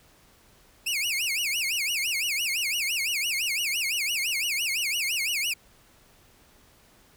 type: tone with vibrato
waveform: sawtooth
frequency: 2500 Hz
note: D#7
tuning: 8 cents sharp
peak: -22 dBFS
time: 0.86-5.54 s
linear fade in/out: 10 ms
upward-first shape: sine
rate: 5.9 Hz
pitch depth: 280 cents each way
effects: pink hiss -58 dBFS RMS until 7.16 s